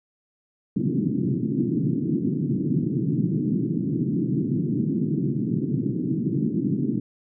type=band-pass noise; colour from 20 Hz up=pink; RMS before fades=-24 dBFS; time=0.76-7 s; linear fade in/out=5 ms; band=130 to 340 Hz; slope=48 dB/octave; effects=none